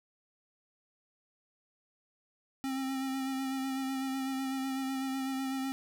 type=tone with vibrato; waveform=square; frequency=266.2 Hz; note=C4; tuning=30 cents sharp; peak=-33 dBFS; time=2.64-5.72 s; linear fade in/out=0 ms; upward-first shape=sine; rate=8 Hz; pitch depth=22 cents each way; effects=none